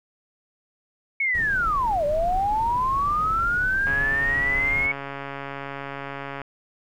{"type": "linear two-way sweep", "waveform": "sine", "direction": "down then up", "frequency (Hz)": [2230, 572, 2230], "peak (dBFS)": -20, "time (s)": [1.2, 4.92], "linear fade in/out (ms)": 5, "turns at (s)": 2.05}
{"type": "noise", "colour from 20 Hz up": "brown", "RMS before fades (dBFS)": -33, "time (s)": [1.34, 4.87], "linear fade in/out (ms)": 10}
{"type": "click train", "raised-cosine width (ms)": 0.5, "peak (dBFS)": -18, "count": 355, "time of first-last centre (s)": [3.87, 6.417], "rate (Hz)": 139}
{"effects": []}